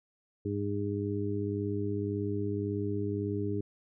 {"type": "harmonic tone", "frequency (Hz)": 101.8, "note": "G#2", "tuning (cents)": -34, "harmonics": [1, 2, 3, 4], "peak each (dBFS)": [-34, -38, -35, -35], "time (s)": [0.45, 3.61], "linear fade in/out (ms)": 5, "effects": []}